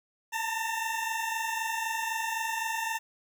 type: tone pair together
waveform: 20% pulse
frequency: 889 / 912.9 Hz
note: A5 / A#5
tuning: +18 / -36 cents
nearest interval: unison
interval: 46 cents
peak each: -28 dBFS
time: 0.32-2.99 s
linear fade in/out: 20 ms
effects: 10-bit